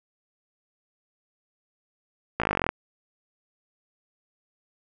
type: slowing click train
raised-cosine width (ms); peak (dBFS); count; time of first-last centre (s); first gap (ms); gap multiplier
0.5; -9; 15; 2.4-2.69; 17; 1.03
effects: none